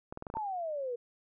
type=clicks; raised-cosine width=1 ms; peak=-26 dBFS; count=7; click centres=0.125 / 0.174 / 0.224 / 0.268 / 0.301 / 0.34 / 0.37 s
type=exponential sweep; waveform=sine; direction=down; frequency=915 to 468 Hz; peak=-33 dBFS; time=0.35-0.96 s; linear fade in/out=10 ms
effects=none